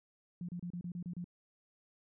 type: tone bursts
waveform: sine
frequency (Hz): 175.4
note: F3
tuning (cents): +8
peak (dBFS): -38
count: 8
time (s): 0.41-1.243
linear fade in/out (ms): 2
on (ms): 77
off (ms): 31
effects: none